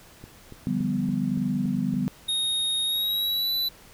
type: click train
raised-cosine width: 3 ms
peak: -28 dBFS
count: 7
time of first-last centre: 0.24-1.94 s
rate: 3.53 Hz
type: chord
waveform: sine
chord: G dominant seventh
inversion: second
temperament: equal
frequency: 146.83 / 174.61 / 196 / 246.9 Hz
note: D3 / F3 / G3 / B3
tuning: 0 / 0 / 0 / 0 cents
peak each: -31 / -32 / -27 / -27 dBFS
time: 0.67-2.08 s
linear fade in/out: 0 ms
type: tone with pitch glide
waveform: square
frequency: 3729 to 3974 Hz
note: A#7 to B7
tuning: 0 to +10 cents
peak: -24 dBFS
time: 2.28-3.69 s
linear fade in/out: 10 ms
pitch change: +110 cents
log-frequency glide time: 2.84-3.52 s
effects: pink hiss -51 dBFS RMS until 3.93 s